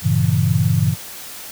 sine chord, G diminished seventh, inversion none, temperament equal, 98 / 116.54 / 138.59 / 164.81 Hz, G2 / Bb2 / Db3 / Fb3, 0 / 0 / 0 / 0 cents, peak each -19 dBFS, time 0.02-0.96 s, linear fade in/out 50 ms, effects white hiss -34 dBFS RMS until 1.51 s

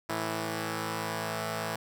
5% pulse tone pair together, 109.86 / 164.6 Hz, A2 / E3, -2 / -2 cents, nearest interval perfect fifth, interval 700 cents, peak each -23 dBFS, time 0.09-1.76 s, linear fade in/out 5 ms, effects none

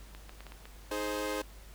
clicks, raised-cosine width 0.3 ms, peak -31 dBFS, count 6, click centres 0.149 / 0.294 / 0.406 / 0.467 / 0.521 / 0.655 s
sawtooth chord, Ab major, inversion second, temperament equal with one note detuned, 311.1 / 419.4 / 523.3 Hz, Eb4 / Ab4 / C5, 0 / +17 / 0 cents, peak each -34 / -34 / -32 dBFS, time 0.91-1.42 s, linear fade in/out 5 ms
effects added 50 Hz sine -49 dBFS peak until 1.74 s + pink hiss -56 dBFS RMS until 1.74 s

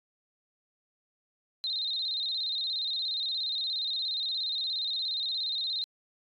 sine tone with vibrato, 3900 Hz, B7, 23 cents flat, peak -29 dBFS, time 1.64-5.84 s, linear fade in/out 0 ms, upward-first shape square, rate 17 Hz, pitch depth 82 cents each way, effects AAC 64 kbps

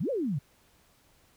sine exponential two-way sweep, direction up then down, 125.5 to 585 to 125.5 Hz, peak -27 dBFS, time 0-0.39 s, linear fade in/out 10 ms, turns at 0.1 s, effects pink hiss -64 dBFS RMS until 1.36 s

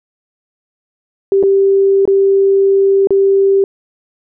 sine tone with dropouts, 391.8 Hz, G4, 1 cent flat, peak -7 dBFS, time 1.32-3.64 s, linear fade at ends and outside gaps 1 ms, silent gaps 1.428-1.435 / 2.054-2.076 / 3.072-3.106 s, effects none

